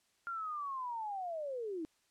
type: linear sweep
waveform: sine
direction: down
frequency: 1400 to 303.3 Hz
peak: -37 dBFS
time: 0.27-1.85 s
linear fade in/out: 0 ms
effects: white hiss -74 dBFS RMS until 2.1 s + low-pass 9000 Hz 12 dB/octave